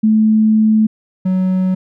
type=tone pair in turn; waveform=sine / triangle; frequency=217.4 / 186.12 Hz; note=A3 / F#3; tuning=-21 / +10 cents; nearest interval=minor third; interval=269 cents; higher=first; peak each=-8 / -10 dBFS; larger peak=first; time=0.03-0.87 / 1.25-1.75 s; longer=first; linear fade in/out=10 ms; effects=none